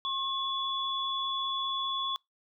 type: tone pair together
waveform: sine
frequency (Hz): 1079 / 3426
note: C#6 / A7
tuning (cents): -47 / -47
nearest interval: octave + minor sixth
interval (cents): 2000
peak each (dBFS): -33 / -32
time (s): 0.05-2.16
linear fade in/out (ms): 0
effects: noise-tail reverb RT60 0.2 s tail -26 dB re dry